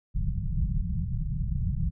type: low-pass noise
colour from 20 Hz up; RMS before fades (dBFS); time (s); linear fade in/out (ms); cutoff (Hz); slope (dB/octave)
pink; -28; 0.14-1.91; 20; 190; 96
effects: none